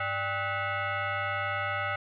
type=tone with frequency modulation; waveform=sine; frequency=100 Hz; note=G2; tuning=35 cents sharp; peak=-28 dBFS; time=0-1.96 s; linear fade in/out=5 ms; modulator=691 Hz; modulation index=3; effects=none

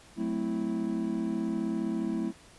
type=chord; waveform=triangle; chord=F# half-diminished seventh; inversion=none; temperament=equal with one note detuned; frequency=185 / 220 / 259.2 / 329.6 Hz; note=F#3 / A3 / C4 / E4; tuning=0 / 0 / -16 / 0 cents; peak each=-35 / -30 / -34 / -31 dBFS; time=0.16-2.33 s; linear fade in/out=50 ms; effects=pink hiss -55 dBFS RMS until 2.58 s + resampled to 24000 Hz

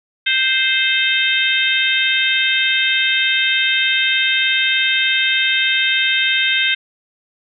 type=harmonic tone; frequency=523.3 Hz; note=C5; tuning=in tune; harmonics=3 / 4 / 5 / 6 / 7; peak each=-20 / -20 / -20 / -20 / -20 dBFS; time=0.26-6.75 s; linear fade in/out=10 ms; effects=none

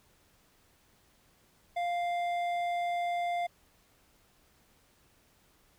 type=tone with hard clipping; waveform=triangle; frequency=698.5 Hz; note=F5; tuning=in tune; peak=-31 dBFS; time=1.76-3.47 s; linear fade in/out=10 ms; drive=12 dB; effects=pink hiss -66 dBFS RMS until 5.78 s

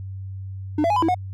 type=tone with pitch steps; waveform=triangle; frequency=301.7 / 674 / 833 / 1003 / 326.8 / 728 Hz; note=D4 / E5 / G#5 / B5 / E4 / F#5; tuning=+47 / +38 / +5 / +26 / -15 / -28 cents; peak=-15 dBFS; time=0.78-1.146 s; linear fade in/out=5 ms; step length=61 ms; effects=added 96 Hz sine -30 dBFS peak until 1.33 s

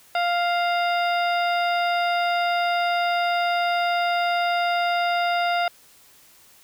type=harmonic tone with a mistuned harmonic; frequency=698.5 Hz; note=F5; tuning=in tune; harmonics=1 / 2 / 3 / 4 / 5 / 7; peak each=-21 / -27 / -31 / -33 / -35 / -38 dBFS; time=0.15-5.68 s; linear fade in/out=2 ms; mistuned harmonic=5; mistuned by=+79 cents; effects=white hiss -53 dBFS RMS until 6.63 s

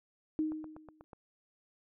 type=tone with exponential decay; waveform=sine; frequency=311.1 Hz; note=D#4; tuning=in tune; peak=-27 dBFS; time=0.39-1.04 s; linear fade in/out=0 ms; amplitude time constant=140 ms
type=click train; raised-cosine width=1 ms; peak=-35 dBFS; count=6; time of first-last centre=0.52-1.132 s; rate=8.17 Hz
effects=none

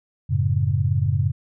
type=chord; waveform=sine; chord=F# minor; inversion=none; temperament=equal; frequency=92.5 / 110 / 138.59 Hz; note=F#2 / A2 / C#3; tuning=0 / 0 / 0 cents; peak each=-22 / -22 / -22 dBFS; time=0.29-1.32 s; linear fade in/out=20 ms; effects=none

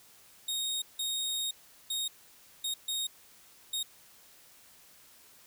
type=tone bursts at uneven times; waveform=sawtooth; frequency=3729 Hz; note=A#7; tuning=in tune; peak=-28 dBFS; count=6; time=0.48-0.82 / 0.99-1.51 / 1.9-2.08 / 2.64-2.74 / 2.88-3.07 / 3.73-3.83 s; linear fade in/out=5 ms; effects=white hiss -58 dBFS RMS until 5.46 s

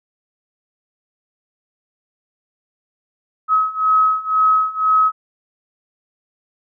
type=beating tone pair; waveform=sine; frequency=1277 / 1279 Hz; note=D#6 / D#6; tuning=+45 / +47 cents; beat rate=2 Hz; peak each=-17 / -15 dBFS; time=3.48-5.12 s; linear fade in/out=50 ms; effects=none

